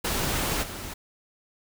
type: noise with level steps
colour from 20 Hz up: pink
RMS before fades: -27 / -37 dBFS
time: 0.04-0.94 s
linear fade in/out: 10 ms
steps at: 0.62 s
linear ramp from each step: 20 ms
effects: none